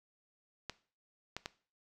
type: clicks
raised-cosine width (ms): 0.2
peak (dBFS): -21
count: 3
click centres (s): 0.697 / 1.366 / 1.459
effects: noise-tail reverb RT60 0.4 s tail -18 dB re dry